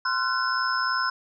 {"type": "tone cluster", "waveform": "sine", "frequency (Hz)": [1040, 1368, 1491, 5200], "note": ["C6", "F6", "F#6", "E8"], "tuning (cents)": [-11, -36, 13, -24], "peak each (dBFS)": [-27, -29, -27, -31], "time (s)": [0.05, 1.1], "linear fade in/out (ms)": 5, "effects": []}